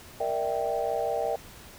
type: chord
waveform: sine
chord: E half-diminished seventh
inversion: second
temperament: equal with one note detuned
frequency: 466.2 / 593.8 / 659.3 / 784 Hz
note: Bb4 / D5 / E5 / G5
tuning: 0 / +19 / 0 / 0 cents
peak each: -31 dBFS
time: 0.2-1.36 s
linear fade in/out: 5 ms
effects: tanh soft clip ceiling -15 dBFS + pink hiss -48 dBFS RMS until 1.78 s